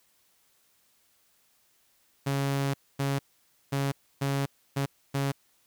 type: tone bursts at uneven times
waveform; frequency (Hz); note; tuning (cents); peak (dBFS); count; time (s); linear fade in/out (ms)
sawtooth; 138.59; C#3; 0; -22; 6; 2.26-2.74 / 2.99-3.19 / 3.72-3.92 / 4.21-4.46 / 4.76-4.86 / 5.14-5.32; 10
effects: white hiss -67 dBFS RMS until 5.66 s